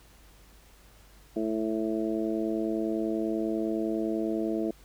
harmonic tone, 110 Hz, A2, in tune, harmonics 2 / 3 / 4 / 5 / 6, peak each -33 / -29 / -35 / -40 / -36 dBFS, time 1.36-4.71 s, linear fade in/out 5 ms, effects added 50 Hz sine -55 dBFS peak until 4.84 s + pink hiss -58 dBFS RMS until 4.84 s

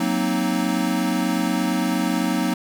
square chord, C half-diminished seventh, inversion second, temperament equal, 185 / 233.1 / 261.6 / 311.1 Hz, Gb3 / Bb3 / C4 / Eb4, 0 / 0 / 0 / 0 cents, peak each -26 dBFS, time 0-2.54 s, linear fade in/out 5 ms, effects none

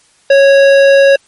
triangle tone with hard clipping, 552 Hz, C#5, 7 cents flat, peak -5 dBFS, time 0.3-1.16 s, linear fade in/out 5 ms, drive 17 dB, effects white hiss -50 dBFS RMS until 1.27 s + MP3 48 kbps

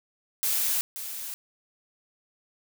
blue noise with echo, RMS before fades -26 dBFS, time 0.43-0.81 s, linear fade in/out 0 ms, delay 530 ms, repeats 1, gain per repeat -10 dB, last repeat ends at 1.34 s, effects none

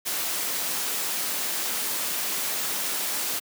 white noise with amplitude modulation, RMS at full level -27 dBFS, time 0.05-3.4 s, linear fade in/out 20 ms, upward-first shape sine, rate 209 Hz, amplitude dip 25%, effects high-pass 200 Hz 12 dB/octave

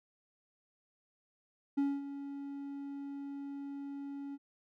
triangle tone with ADSR envelope, 280.2 Hz, C#4, 19 cents sharp, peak -25 dBFS, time 1.77-4.38 s, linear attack 13 ms, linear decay 230 ms, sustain -13 dB, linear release 39 ms, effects none

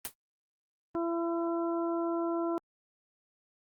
white noise with exponential decay, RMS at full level -31 dBFS, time 0.05-0.14 s, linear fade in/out 0 ms, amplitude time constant 18 ms
harmonic tone, 336.7 Hz, E4, 37 cents sharp, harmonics 1 / 2 / 3 / 4, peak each -30 / -36 / -40 / -42 dBFS, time 0.95-2.58 s, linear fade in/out 0 ms
effects Opus 24 kbps

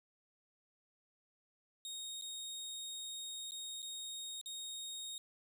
25% pulse tone with dropouts, 3729 Hz, A#7, in tune, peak -39 dBFS, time 1.85-5.18 s, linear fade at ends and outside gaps 1 ms, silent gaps 2.213-2.221 / 3.509-3.519 / 3.82-3.827 / 4.413-4.459 s, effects none

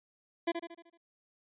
25% pulse tone with echo, 338.1 Hz, E4, 44 cents sharp, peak -24 dBFS, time 0.47-0.52 s, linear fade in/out 10 ms, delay 76 ms, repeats 6, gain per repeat -6 dB, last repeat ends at 0.976 s, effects resampled to 8000 Hz

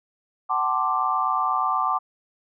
sine chord, D dominant seventh, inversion first, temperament equal with one note detuned, 755.5 / 880 / 1046.5 / 1174.7 Hz, F#5 / A5 / C6 / D6, +36 / 0 / 0 / 0 cents, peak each -27 / -28 / -27 / -23 dBFS, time 0.49-1.99 s, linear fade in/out 20 ms, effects none

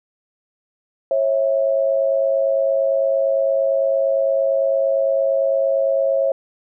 sine tone pair together, 545 / 653.8 Hz, C#5 / E5, -29 / -14 cents, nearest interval minor third, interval 315 cents, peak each -16 / -21 dBFS, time 1.11-6.32 s, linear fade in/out 2 ms, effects none

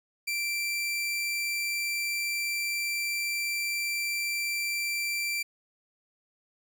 sawtooth tone, 2349 Hz, D7, in tune, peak -25 dBFS, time 0.27-5.43 s, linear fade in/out 10 ms, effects none

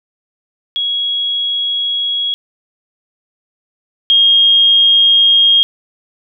sine tone pair in turn, 3322 / 3246 Hz, G#7 / G#7, 0 / -40 cents, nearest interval unison, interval 40 cents, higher first, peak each -14 / -6 dBFS, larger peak second, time 0.76-2.34 / 4.1-5.63 s, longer first, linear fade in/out 0 ms, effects none

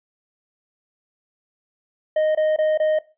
triangle tone bursts, 620 Hz, D#5, 6 cents flat, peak -14 dBFS, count 4, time 2.16-2.989 s, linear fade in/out 5 ms, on 190 ms, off 23 ms, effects noise-tail reverb RT60 0.3 s tail -19 dB re dry + resampled to 8000 Hz

